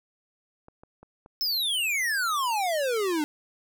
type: clicks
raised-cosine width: 1 ms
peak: -34 dBFS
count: 4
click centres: 0.684 / 0.835 / 1.03 / 1.261 s
type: exponential sweep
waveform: square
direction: down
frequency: 5340 to 289.8 Hz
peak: -25 dBFS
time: 1.41-3.24 s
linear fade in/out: 0 ms
effects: none